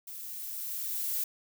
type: noise with level ramp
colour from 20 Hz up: violet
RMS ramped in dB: -43 to -31 dBFS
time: 0.07-1.24 s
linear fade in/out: 5 ms
effects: none